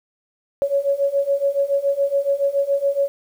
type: beating tone pair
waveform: sine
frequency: 554.4 / 561.5 Hz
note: C#5 / C#5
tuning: 0 / +22 cents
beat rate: 7.1 Hz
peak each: -21 / -19 dBFS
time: 0.62-3.08 s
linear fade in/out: 0 ms
effects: 8-bit